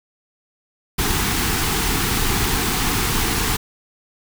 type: band-stop noise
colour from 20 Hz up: pink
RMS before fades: -20 dBFS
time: 0.98-3.57 s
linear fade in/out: 10 ms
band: 470 to 720 Hz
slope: 96 dB/octave
effects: none

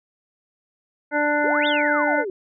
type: harmonic tone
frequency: 295.2 Hz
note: D4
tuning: 9 cents sharp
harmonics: 1 / 2 / 3 / 5 / 6 / 7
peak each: -25 / -23 / -25 / -23 / -35 / -28 dBFS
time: 1.11-2.25 s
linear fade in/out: 50 ms
type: exponential two-way sweep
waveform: sine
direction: up then down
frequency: 359.3 to 3750 to 359.3 Hz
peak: -25 dBFS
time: 1.44-2.3 s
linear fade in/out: 2 ms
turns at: 1.67 s
effects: none

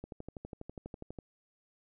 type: click train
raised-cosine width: 2 ms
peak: -29 dBFS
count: 15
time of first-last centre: 0.04-1.188 s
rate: 12.2 Hz
effects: none

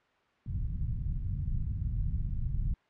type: low-pass noise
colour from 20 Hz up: pink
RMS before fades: -32 dBFS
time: 0.46-2.74 s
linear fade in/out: 2 ms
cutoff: 140 Hz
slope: 24 dB/octave
effects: white hiss -67 dBFS RMS until 2.89 s + low-pass 2000 Hz 12 dB/octave

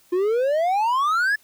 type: exponential sweep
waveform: triangle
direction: up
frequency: 347.1 to 1748 Hz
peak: -16 dBFS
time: 0.12-1.36 s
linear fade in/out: 10 ms
effects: white hiss -57 dBFS RMS until 1.43 s

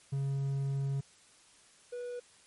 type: tone pair in turn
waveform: triangle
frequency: 137.7 / 487.9 Hz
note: C#3 / B4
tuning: -11 / -21 cents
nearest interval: octave + minor seventh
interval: 2190 cents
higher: second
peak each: -28 / -35 dBFS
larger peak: first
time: 0.12-1.01 / 1.92-2.2 s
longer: first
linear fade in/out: 10 ms
effects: white hiss -61 dBFS RMS until 2.46 s + MP3 48 kbps

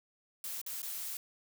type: noise with dropouts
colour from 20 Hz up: blue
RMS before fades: -40 dBFS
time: 0.44-1.17 s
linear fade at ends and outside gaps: 1 ms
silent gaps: 0.615-0.663 / 0.819-0.829 s
effects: none

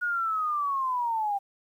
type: linear sweep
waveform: sine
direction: down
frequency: 1455 to 784 Hz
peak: -25 dBFS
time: 0.01-1.39 s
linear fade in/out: 20 ms
effects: 10-bit

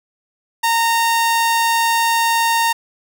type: tone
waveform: sawtooth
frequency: 921 Hz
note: A#5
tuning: 21 cents flat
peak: -10 dBFS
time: 0.63-2.73 s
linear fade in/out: 10 ms
effects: none

